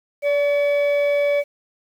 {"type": "tone pair together", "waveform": "sine", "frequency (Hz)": [576, 2278], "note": ["D5", "C#7"], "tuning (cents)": [-34, 47], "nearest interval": "2 octaves", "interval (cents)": 2381, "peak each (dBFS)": [-14, -24], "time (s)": [0.22, 1.44], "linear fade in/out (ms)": 50, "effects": ["tanh soft clip ceiling -14 dBFS", "8-bit"]}